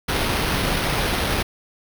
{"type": "noise with sample-and-hold", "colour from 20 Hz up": "pink", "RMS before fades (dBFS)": -22, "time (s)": [0.08, 1.43], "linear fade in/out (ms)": 10, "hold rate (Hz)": 7350, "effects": []}